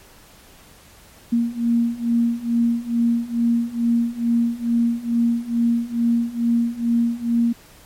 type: beating tone pair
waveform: sine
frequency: 233.1 / 235.4 Hz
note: A#3 / A#3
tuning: 0 / +17 cents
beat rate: 2.3 Hz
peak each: -21 / -19 dBFS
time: 1.32-7.53 s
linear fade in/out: 10 ms
effects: pink hiss -48 dBFS RMS until 7.85 s + MP3 64 kbps